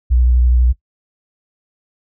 sine tone with vibrato, 61.3 Hz, B1, 12 cents flat, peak -9 dBFS, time 0.1-0.73 s, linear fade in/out 20 ms, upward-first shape triangle, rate 12 Hz, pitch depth 35 cents each way, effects noise-tail reverb RT60 0.1 s tail -18 dB re dry

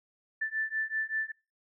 sine beating tone pair, 1760 / 1765.2 Hz, A6 / A6, 0 / +5 cents, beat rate 5.2 Hz, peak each -33 / -33 dBFS, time 0.41-1.32 s, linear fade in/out 10 ms, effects noise-tail reverb RT60 0.3 s tail -24 dB re dry

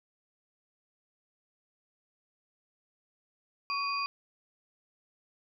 sine tone cluster, 1123 / 2478 / 4755 Hz, C#6 / D#7 / D8, +22 / -8 / +21 cents, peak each -32 / -35 / -37 dBFS, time 3.7-4.06 s, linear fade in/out 0 ms, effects none

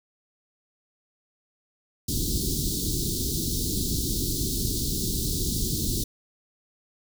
pink band-stop noise, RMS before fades -27 dBFS, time 2.08-6.04 s, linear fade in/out 5 ms, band 390 to 3800 Hz, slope 48 dB/octave, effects none

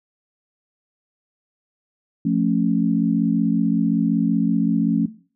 sine chord, F augmented, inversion none, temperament equal with one note detuned, 174.61 / 220 / 275.7 Hz, F3 / A3 / C#4, 0 / 0 / -9 cents, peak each -21 dBFS, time 2.25-5.06 s, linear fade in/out 5 ms, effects noise-tail reverb RT60 0.4 s tail -17 dB re dry

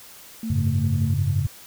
sine tone with tremolo, 223.8 Hz, A3, 30 cents sharp, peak -25 dBFS, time 0.43-1.14 s, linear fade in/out 2 ms, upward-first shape triangle, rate 5.3 Hz, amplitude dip 45%
sine chord, F# suspended second, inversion none, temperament equal, 92.5 / 103.83 / 138.59 Hz, F#2 / G#2 / C#3, 0 / 0 / 0 cents, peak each -23 dBFS, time 0.5-1.47 s, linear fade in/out 5 ms
effects tanh soft clip ceiling -10 dBFS + white hiss -45 dBFS RMS until 1.66 s

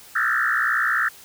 sine tone with frequency modulation, 1568 Hz, G6, in tune, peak -18 dBFS, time 0.15-1.09 s, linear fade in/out 10 ms, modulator 61.2 Hz, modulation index 4.6, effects white hiss -46 dBFS RMS until 1.24 s

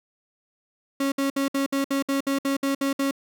35% pulse tone bursts, 275.1 Hz, C#4, 13 cents flat, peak -20 dBFS, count 12, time 1-3.111 s, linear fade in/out 5 ms, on 120 ms, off 61 ms, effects none

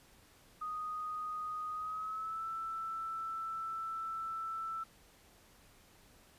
sine tone with pitch glide, 1244 to 1325.6 Hz, D#6 to E6, -1 to +9 cents, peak -37 dBFS, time 0.61-4.84 s, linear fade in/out 10 ms, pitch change +110 cents, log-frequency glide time 1.73-2.46 s, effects pink hiss -63 dBFS RMS until 6.38 s + resampled to 32000 Hz

